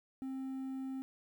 triangle tone with quantisation, 264.7 Hz, C4, 20 cents sharp, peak -36 dBFS, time 0.22-1.02 s, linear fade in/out 0 ms, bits 11, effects none

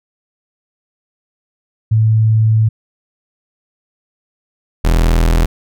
sine / 40% pulse tone pair in turn, 110.2 / 41.21 Hz, A2 / E1, +3 / 0 cents, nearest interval octave + perfect fourth, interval 1703 cents, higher first, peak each -8 dBFS, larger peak neither, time 1.91-2.69 / 4.84-5.46 s, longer first, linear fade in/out 10 ms, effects none

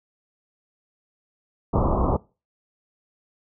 pink low-pass noise, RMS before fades -21 dBFS, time 1.73-2.17 s, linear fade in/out 10 ms, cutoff 1200 Hz, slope 96 dB/octave, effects noise-tail reverb RT60 0.3 s tail -22 dB re dry

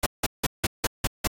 pink noise bursts, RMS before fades -23 dBFS, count 7, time 0.03-1.274 s, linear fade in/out 5 ms, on 32 ms, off 170 ms, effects AAC 64 kbps

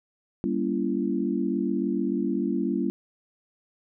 sine chord, G diminished seventh, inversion none, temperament just, 196 / 235.2 / 282.2 / 338.7 Hz, G3 / Bb3 / Db4 / Fb4, 0 / +16 / +31 / +47 cents, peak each -29 dBFS, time 0.44-2.9 s, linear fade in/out 0 ms, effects none

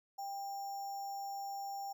sine tone with sample-and-hold, 793 Hz, G5, 20 cents sharp, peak -39 dBFS, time 0.18-1.93 s, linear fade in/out 10 ms, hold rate 6300 Hz, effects none

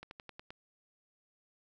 slowing click train, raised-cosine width 0.3 ms, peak -30 dBFS, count 6, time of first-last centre 0.03-0.505 s, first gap 81 ms, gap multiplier 1.08, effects none

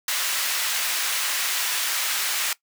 pink high-pass noise, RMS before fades -25 dBFS, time 0.08-2.53 s, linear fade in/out 2 ms, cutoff 1600 Hz, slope 12 dB/octave, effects noise-tail reverb RT60 0.1 s tail -19 dB re dry

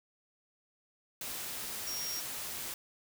sine tone in noise, 5600 Hz, F8, 4 cents sharp, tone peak -37 dBFS, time 1.87-2.2 s, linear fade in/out 2 ms, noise white, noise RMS -40 dBFS, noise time 1.21-2.74 s, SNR 0 dB, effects none

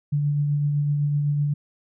sine tone with tremolo, 145.7 Hz, D3, 13 cents flat, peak -18 dBFS, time 0.12-1.54 s, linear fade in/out 10 ms, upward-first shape triangle, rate 7.9 Hz, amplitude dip 30%, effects none

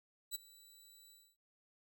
15% pulse tone with ADSR envelope, 3951 Hz, B7, in tune, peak -29 dBFS, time 0.31-1.37 s, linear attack 39 ms, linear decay 17 ms, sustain -23 dB, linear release 260 ms, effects none

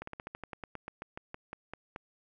slowing click train, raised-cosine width 0.5 ms, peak -25 dBFS, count 17, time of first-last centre 0.02-1.961 s, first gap 54 ms, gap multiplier 1.1, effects none

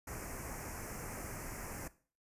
pink band-stop noise, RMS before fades -44 dBFS, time 0.07-1.88 s, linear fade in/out 5 ms, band 2400 to 5500 Hz, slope 48 dB/octave, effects noise-tail reverb RT60 0.4 s tail -17 dB re dry + resampled to 32000 Hz

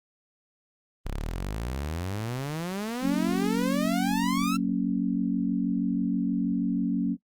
sawtooth exponential sweep, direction up, 31.4 to 1358 Hz, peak -26 dBFS, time 1.05-4.57 s, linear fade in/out 10 ms
sine chord, F# major, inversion none, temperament just, 185 / 231.2 / 277.5 Hz, F#3 / A#3 / C#4, 0 / -14 / +2 cents, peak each -28 dBFS, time 3.01-7.17 s, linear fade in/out 50 ms
effects noise-tail reverb RT60 0.1 s tail -22 dB re dry + Opus 32 kbps

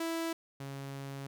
sawtooth tone pair in turn, 329.6 / 137.78 Hz, E4 / C#3, 0 / -10 cents, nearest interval octave + minor third, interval 1510 cents, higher first, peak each -29 / -36 dBFS, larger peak first, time 0-0.33 / 0.6-1.27 s, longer second, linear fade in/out 5 ms, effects none

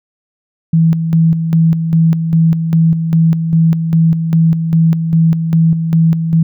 sine tone with tremolo, 163.4 Hz, E3, 15 cents flat, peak -6 dBFS, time 0.73-6.43 s, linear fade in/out 5 ms, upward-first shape square, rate 2.5 Hz, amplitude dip 55%, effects none

